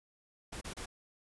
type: noise bursts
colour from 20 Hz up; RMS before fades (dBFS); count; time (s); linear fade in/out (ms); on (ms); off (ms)
pink; -43; 3; 0.52-0.859; 10; 93; 30
effects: resampled to 24000 Hz